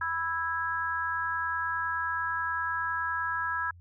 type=chord; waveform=sine; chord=E major; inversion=second; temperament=just; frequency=988.9 / 1318.5 / 1648.1 Hz; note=B5 / E6 / G#6; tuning=+2 / 0 / -14 cents; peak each=-34 / -33 / -31 dBFS; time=0.01-3.71 s; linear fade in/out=5 ms; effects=added 87 Hz sine -49 dBFS peak until 3.8 s